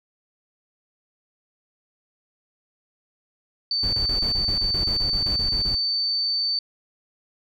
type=tone; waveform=sine; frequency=4553 Hz; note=C#8; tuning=45 cents sharp; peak=-21 dBFS; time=3.71-6.59 s; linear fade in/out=2 ms
type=noise bursts; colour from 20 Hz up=brown; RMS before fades=-29 dBFS; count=15; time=3.83-5.75 s; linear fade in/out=2 ms; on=100 ms; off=30 ms
effects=none